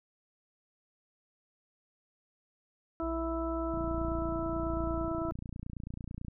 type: harmonic tone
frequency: 329.2 Hz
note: E4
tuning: 2 cents flat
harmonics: 1 / 2 / 3 / 4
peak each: -34 / -37 / -44 / -40 dBFS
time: 3-5.31 s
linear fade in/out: 0 ms
type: tone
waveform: triangle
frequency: 59.5 Hz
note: A#1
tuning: 36 cents sharp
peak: -36 dBFS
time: 3.02-5.07 s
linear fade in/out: 10 ms
type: click train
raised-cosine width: 5 ms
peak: -28 dBFS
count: 75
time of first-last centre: 3.74-6.283 s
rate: 29.1 Hz
effects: none